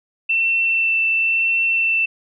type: tone with vibrato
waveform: sine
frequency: 2682 Hz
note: E7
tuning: 29 cents sharp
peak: -15 dBFS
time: 0.29-2.06 s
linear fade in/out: 10 ms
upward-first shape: sine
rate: 0.96 Hz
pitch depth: 10 cents each way
effects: none